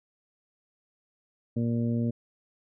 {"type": "harmonic tone", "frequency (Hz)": 117.4, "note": "A#2", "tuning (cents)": 13, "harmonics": [1, 2, 3, 4, 5], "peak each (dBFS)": [-28, -27, -40, -39, -42], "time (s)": [1.56, 2.11], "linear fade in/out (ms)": 10, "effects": []}